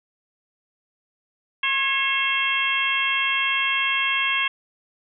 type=harmonic tone with a mistuned harmonic; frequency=540 Hz; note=C#5; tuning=45 cents flat; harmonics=2 / 3 / 4 / 5 / 6; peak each=-28 / -28 / -25 / -24 / -27 dBFS; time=1.63-4.48 s; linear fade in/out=5 ms; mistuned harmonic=3; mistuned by=+39 cents; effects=none